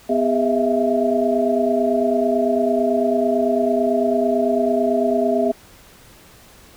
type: tone cluster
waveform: sine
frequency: 249.8 / 406.8 / 642 / 671 Hz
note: B3 / G#4 / E5 / E5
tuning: +20 / -36 / -46 / +31 cents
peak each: -21 dBFS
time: 0.09-5.52 s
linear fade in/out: 10 ms
effects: pink hiss -47 dBFS RMS until 6.76 s